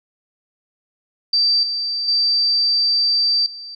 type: tone with level steps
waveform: sine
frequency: 4663 Hz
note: D8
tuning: 13 cents flat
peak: -13 / -20 / -14 / -31 dBFS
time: 1.33-3.75 s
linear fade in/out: 5 ms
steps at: 1.63 / 2.08 / 3.46 s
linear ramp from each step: 2 ms
effects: none